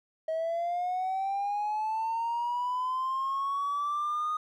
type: linear sweep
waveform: triangle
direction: up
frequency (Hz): 635 to 1239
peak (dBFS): -25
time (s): 0.28-4.37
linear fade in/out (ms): 5
effects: tanh soft clip ceiling -24 dBFS